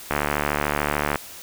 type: click train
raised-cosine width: 0.5 ms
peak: -6 dBFS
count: 78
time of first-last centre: 0.11-1.158 s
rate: 73.5 Hz
effects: white hiss -40 dBFS RMS until 1.42 s